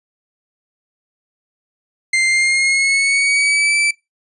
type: tone with pitch glide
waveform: 40% pulse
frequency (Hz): 2093 to 2322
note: C7 to D7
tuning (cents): 0 to -20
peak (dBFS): -12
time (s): 2.13-3.91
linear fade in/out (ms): 5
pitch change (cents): +180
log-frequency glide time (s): 2.27-3.76
effects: noise-tail reverb RT60 0.2 s tail -22 dB re dry + resampled to 24000 Hz